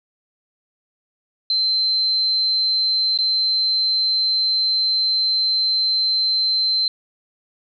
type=tone with dropouts; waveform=sine; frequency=4100 Hz; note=C8; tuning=36 cents flat; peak=-16 dBFS; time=1.5-6.88 s; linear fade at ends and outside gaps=2 ms; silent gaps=3.176-3.187 s; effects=none